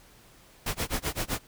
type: noise with tremolo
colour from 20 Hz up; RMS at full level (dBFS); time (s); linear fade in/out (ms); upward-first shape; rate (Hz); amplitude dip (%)
pink; -28; 0.66-1.39; 5; sine; 7.8; 100
effects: pink hiss -56 dBFS RMS until 1.47 s